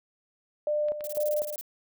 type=tone with tremolo; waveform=sine; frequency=598 Hz; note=D5; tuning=31 cents sharp; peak=-24 dBFS; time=0.67-1.56 s; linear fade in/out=2 ms; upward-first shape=square; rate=2 Hz; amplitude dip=65%
type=clicks; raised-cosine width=0.3 ms; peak=-32 / -28 dBFS; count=2; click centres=0.885 / 1.008 s
type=noise bursts; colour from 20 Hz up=violet; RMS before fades=-38 dBFS; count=11; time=1.04-1.611 s; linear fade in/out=0 ms; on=31 ms; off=23 ms
effects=none